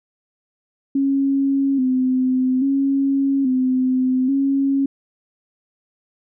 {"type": "tone with vibrato", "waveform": "sine", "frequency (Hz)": 265.5, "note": "C4", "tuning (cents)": 25, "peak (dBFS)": -15, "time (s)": [0.95, 4.86], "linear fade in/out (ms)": 5, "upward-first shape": "square", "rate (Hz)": 0.6, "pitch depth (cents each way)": 57, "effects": []}